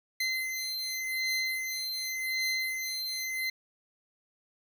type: beating tone pair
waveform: 25% pulse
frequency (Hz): 2061 / 2061.88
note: C7 / C7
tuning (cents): -27 / -26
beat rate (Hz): 0.88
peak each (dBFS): -30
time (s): 0.2-3.5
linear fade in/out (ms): 5
effects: 10-bit